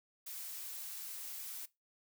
blue noise with high-pass filter sweep, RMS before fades -45 dBFS, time 0.26-1.66 s, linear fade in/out 10 ms, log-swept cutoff 480 to 280 Hz, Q 0.76, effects noise-tail reverb RT60 0.2 s tail -19 dB re dry

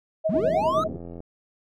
sine tone with tremolo, 635 Hz, D#5, 35 cents sharp, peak -18 dBFS, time 0.24-0.88 s, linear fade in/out 20 ms, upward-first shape triangle, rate 9.8 Hz, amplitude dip 95%
triangle linear sweep, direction up, 150.6 to 1318.5 Hz, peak -21 dBFS, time 0.29-0.84 s, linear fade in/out 5 ms
pink band-pass noise, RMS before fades -34 dBFS, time 0.31-1 s, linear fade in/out 50 ms, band 140 to 400 Hz, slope 24 dB/octave
click train, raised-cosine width 2 ms, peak -26 dBFS, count 74, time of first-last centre 0.35-1.204 s, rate 85.5 Hz
effects none

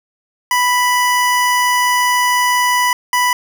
25% pulse tone bursts at uneven times, 987.8 Hz, B5, in tune, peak -8 dBFS, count 2, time 0.51-2.93 / 3.13-3.33 s, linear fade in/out 2 ms, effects 7-bit

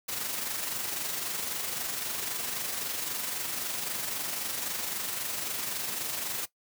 white noise with amplitude modulation, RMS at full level -32 dBFS, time 0.08-6.46 s, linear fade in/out 10 ms, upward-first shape sine, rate 23.8 Hz, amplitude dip 40%, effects noise-tail reverb RT60 0.1 s tail -18 dB re dry + high-pass 100 Hz 12 dB/octave

